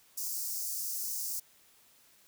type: high-pass noise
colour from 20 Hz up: white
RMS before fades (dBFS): -36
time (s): 0.17-1.4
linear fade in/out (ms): 10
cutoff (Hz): 5000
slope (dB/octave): 48
effects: white hiss -63 dBFS RMS until 2.27 s